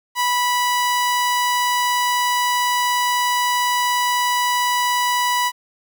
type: tone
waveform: sawtooth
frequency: 983 Hz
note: B5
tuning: 8 cents flat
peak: -13 dBFS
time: 0.15-5.52 s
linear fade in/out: 50 ms
effects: 9-bit